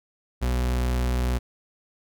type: tone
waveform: 40% pulse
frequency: 61.74 Hz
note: B1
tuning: in tune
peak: -21 dBFS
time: 0.41-1.39 s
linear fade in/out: 20 ms
effects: none